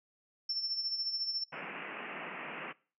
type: tone with tremolo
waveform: sine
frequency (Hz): 5380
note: E8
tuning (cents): +34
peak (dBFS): -30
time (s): 0.49-1.44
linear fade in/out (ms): 5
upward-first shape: sine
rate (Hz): 14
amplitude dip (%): 60
type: band-pass noise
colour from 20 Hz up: white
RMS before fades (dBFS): -43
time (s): 1.52-2.73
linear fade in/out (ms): 10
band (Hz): 150 to 2800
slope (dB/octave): 96
effects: noise-tail reverb RT60 0.4 s tail -22 dB re dry